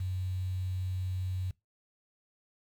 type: tone with quantisation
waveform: sine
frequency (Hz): 92.5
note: F#2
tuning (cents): 0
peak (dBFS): -31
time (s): 0-1.51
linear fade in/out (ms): 5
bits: 9
effects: noise-tail reverb RT60 0.2 s tail -22 dB re dry